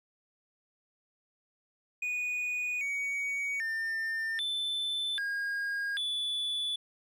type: tone with pitch steps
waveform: triangle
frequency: 2469 / 2248 / 1801 / 3524 / 1628 / 3459 Hz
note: D#7 / C#7 / A6 / A7 / G#6 / A7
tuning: -14 / +24 / +40 / +2 / -35 / -30 cents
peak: -29 dBFS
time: 2.02-6.76 s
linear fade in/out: 5 ms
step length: 790 ms
effects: none